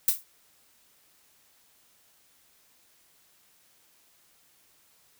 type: noise with exponential decay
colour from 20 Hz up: violet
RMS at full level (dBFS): -18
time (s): 0.08-0.24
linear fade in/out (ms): 2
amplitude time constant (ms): 33
effects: white hiss -63 dBFS RMS until 5.19 s